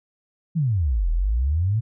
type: exponential two-way sweep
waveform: sine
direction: down then up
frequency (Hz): 174.61 to 38.89 to 117.8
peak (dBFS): -18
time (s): 0.55-1.81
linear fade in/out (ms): 20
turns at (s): 1.1
effects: none